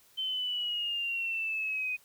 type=exponential sweep; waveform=sine; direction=down; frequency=3091 to 2489 Hz; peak=-30 dBFS; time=0.17-1.97 s; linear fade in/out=20 ms; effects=white hiss -62 dBFS RMS until 2.04 s